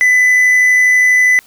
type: tone with amplitude modulation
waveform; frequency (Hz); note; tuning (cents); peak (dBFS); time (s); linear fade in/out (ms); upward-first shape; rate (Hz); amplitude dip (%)
triangle; 2000; B6; +21; -4; 0.01-1.39; 0; sine; 92.3; 25
effects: white hiss -46 dBFS RMS until 1.46 s